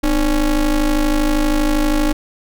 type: ring-modulated tone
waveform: square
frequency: 137.7 Hz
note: C#3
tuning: 11 cents flat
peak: -11 dBFS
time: 0.03-2.13 s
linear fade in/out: 10 ms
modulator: 164 Hz
effects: none